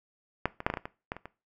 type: clicks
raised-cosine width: 0.5 ms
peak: -10 / -21 / -9 / -14 / -16 / -18 / -21 / -17 / -26 / -26 dBFS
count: 10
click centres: 0.456 / 0.604 / 0.665 / 0.701 / 0.739 / 0.772 / 0.855 / 1.119 / 1.166 / 1.256 s
effects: noise-tail reverb RT60 0.3 s tail -19 dB re dry